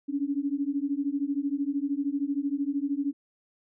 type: beating tone pair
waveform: sine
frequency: 275.9 / 288.9 Hz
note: C#4 / D4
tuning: -8 / -28 cents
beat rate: 13 Hz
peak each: -29 dBFS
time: 0.08-3.13 s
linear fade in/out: 20 ms
effects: none